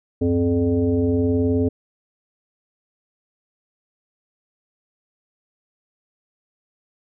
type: tone with frequency modulation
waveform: sine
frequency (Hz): 261.6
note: C4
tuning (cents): 0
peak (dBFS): -16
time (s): 0.21-1.69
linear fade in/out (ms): 10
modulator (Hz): 168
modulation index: 1.2
effects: none